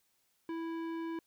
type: tone with tanh clipping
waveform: sine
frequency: 329.6 Hz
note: E4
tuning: in tune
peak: -38 dBFS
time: 0.49-1.19 s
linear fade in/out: 2 ms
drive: 15 dB
effects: white hiss -75 dBFS RMS until 1.26 s